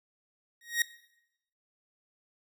sawtooth tone with exponential growth, 1880 Hz, A#6, 14 cents sharp, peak -18 dBFS, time 0.61-0.82 s, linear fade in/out 2 ms, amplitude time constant 45 ms, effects noise-tail reverb RT60 0.8 s tail -18 dB re dry

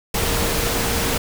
sine tone in noise, 464.2 Hz, A#4, 7 cents flat, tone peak -29 dBFS, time 0.14-1.18 s, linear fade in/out 5 ms, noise pink, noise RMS -21 dBFS, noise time 0.14-1.18 s, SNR -11 dB, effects none

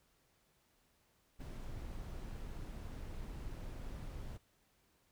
brown noise, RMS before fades -45 dBFS, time 1.39-4.38 s, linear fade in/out 20 ms, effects pink hiss -74 dBFS RMS until 5.11 s

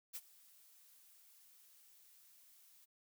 blue noise with ADSR envelope, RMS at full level -44 dBFS, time 0.13-2.86 s, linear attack 27 ms, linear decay 45 ms, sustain -21 dB, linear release 22 ms, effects none

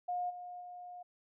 sine tone with level steps, 715 Hz, F5, 41 cents sharp, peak -33 / -43 / -45 dBFS, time 0.08-1.03 s, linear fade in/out 10 ms, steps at 0.29 / 0.6 s, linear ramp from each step 20 ms, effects none

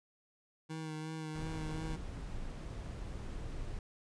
25% pulse tone with vibrato, 157.3 Hz, D#3, 19 cents sharp, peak -36 dBFS, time 0.69-1.97 s, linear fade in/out 20 ms, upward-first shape sine, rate 2.8 Hz, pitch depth 24 cents each way
brown noise, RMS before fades -42 dBFS, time 1.35-3.79 s, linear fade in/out 2 ms
effects resampled to 22050 Hz

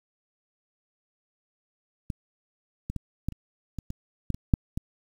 clicks, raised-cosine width 5 ms, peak -18 / -19 / -19 / -15 / -28 / -21 / -21 / -14 / -23 / -6 / -17 dBFS, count 11, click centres 2.102 / 2.9 / 2.963 / 3.286 / 3.323 / 3.787 / 3.904 / 4.303 / 4.345 / 4.538 / 4.775 s, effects 8-bit

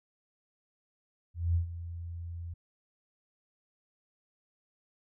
sine tone with ADSR envelope, 85.1 Hz, F2, 44 cents flat, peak -23 dBFS, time 1.34-2.54 s, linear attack 210 ms, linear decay 110 ms, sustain -14 dB, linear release 8 ms, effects none

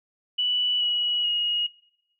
sine tone with pitch steps, 2960 / 2921 / 2882 Hz, F#7 / F#7 / F#7, 0 / -23 / -46 cents, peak -21 dBFS, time 0.38-1.67 s, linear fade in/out 10 ms, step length 430 ms, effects noise-tail reverb RT60 0.8 s tail -21 dB re dry

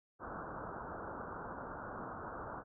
white low-pass noise, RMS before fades -45 dBFS, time 0.19-2.64 s, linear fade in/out 50 ms, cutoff 1500 Hz, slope 96 dB/octave, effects none

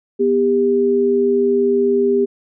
sine tone pair together, 246.1 / 399.5 Hz, B3 / G4, -6 / +33 cents, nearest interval minor sixth, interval 839 cents, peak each -19 / -13 dBFS, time 0.19-2.26 s, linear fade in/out 20 ms, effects none

